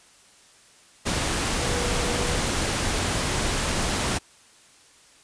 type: tone in noise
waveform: sine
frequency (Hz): 486.1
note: B4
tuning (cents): -28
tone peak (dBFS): -32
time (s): 1.61-2.38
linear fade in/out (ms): 20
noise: pink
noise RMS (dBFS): -25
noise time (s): 1.05-4.19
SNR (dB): -10
effects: white hiss -54 dBFS RMS until 5.23 s + resampled to 22050 Hz